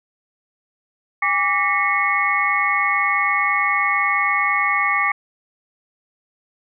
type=tone cluster; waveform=sine; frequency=812 / 1163 / 1837 / 1996 / 2187 Hz; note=G#5 / D6 / A#6 / B6 / C#7; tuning=-39 / -17 / -26 / +18 / -24 cents; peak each=-26 / -20 / -26 / -25 / -20 dBFS; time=1.22-5.12 s; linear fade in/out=5 ms; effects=none